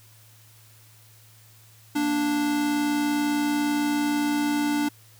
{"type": "tone pair together", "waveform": "square", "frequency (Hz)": [233.6, 293.7], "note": ["A#3", "D4"], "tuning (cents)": [4, 0], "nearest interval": "major third", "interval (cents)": 396, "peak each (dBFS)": [-33, -23], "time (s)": [1.95, 4.89], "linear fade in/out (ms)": 10, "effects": ["added 110 Hz sine -53 dBFS peak until 5.19 s", "white hiss -55 dBFS RMS until 5.19 s"]}